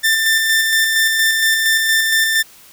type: tone with tremolo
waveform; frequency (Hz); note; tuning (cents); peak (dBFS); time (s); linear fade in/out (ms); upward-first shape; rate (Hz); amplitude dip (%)
sawtooth; 1785; A6; +24; -8; 0.03-2.43; 20; square; 4.3; 30
effects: white hiss -44 dBFS RMS until 2.72 s